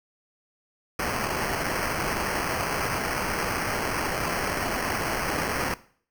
violet noise with sample-and-hold, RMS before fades -28 dBFS, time 0.99-5.74 s, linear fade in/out 2 ms, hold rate 3675 Hz, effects noise-tail reverb RT60 0.5 s tail -18 dB re dry

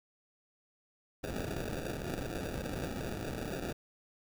white noise with sample-and-hold, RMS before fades -38 dBFS, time 1.23-3.73 s, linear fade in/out 10 ms, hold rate 1050 Hz, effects none

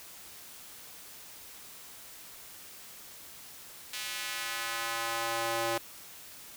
square tone with high-pass filter sweep, 115.1 Hz, A#2, 22 cents flat, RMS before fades -34 dBFS, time 3.93-5.78 s, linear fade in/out 5 ms, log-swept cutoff 2800 to 500 Hz, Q 0.99, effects white hiss -49 dBFS RMS until 6.56 s

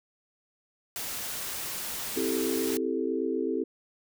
white noise, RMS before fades -35 dBFS, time 0.96-2.77 s, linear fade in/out 0 ms
sine chord, A minor seventh, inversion first, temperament equal, 261.6 / 329.6 / 392 / 440 Hz, C4 / E4 / G4 / A4, 0 / 0 / 0 / 0 cents, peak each -32 dBFS, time 2.16-3.64 s, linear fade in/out 10 ms
effects none

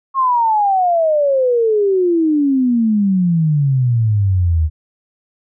sine exponential sweep, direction down, 1091 to 76 Hz, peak -11 dBFS, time 0.14-4.7 s, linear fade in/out 50 ms, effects none

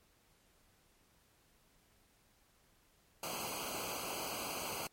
pink noise with comb filter, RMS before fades -41 dBFS, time 3.23-4.87 s, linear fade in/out 2 ms, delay 0.55 ms, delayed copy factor -1, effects pink hiss -70 dBFS RMS until 4.92 s + MP3 64 kbps

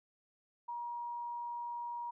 sine tone, 952 Hz, A#5, 36 cents sharp, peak -38 dBFS, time 0.68-2.11 s, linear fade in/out 10 ms, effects none

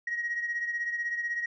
sine beating tone pair, 1890 / 1906 Hz, A#6 / A#6, +23 / +38 cents, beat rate 16 Hz, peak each -29 / -36 dBFS, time 0.07-1.46 s, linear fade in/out 5 ms, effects tanh soft clip ceiling -24 dBFS

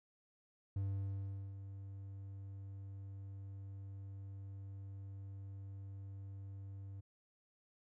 triangle tone with ADSR envelope, 98 Hz, G2, in tune, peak -33 dBFS, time 0.76-7.01 s, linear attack 4 ms, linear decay 770 ms, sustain -11 dB, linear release 12 ms, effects none

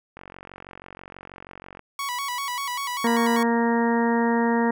click train, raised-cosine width 0.5 ms, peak -25 dBFS, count 76, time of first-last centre 0.17-1.793 s, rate 46.2 Hz
sawtooth tone with vibrato, 1046.5 Hz, C6, in tune, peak -23 dBFS, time 1.99-3.43 s, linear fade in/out 2 ms, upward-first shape square, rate 5.1 Hz, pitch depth 110 cents each way
harmonic tone, 233.1 Hz, A#3, in tune, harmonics 1 / 2 / 3 / 4 / 5 / 6 / 7 / 8, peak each -21 / -25 / -32 / -26 / -38 / -38 / -36 / -31 dBFS, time 3.04-4.71 s, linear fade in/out 5 ms
effects none

